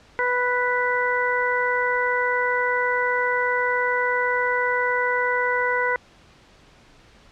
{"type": "harmonic tone", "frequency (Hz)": 493.9, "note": "B4", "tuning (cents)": 0, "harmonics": [1, 2, 3, 4], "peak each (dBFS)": [-25, -25, -25, -25], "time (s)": [0.19, 5.96], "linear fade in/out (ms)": 0, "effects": ["pink hiss -52 dBFS RMS until 7.31 s", "low-pass 5000 Hz 12 dB/octave"]}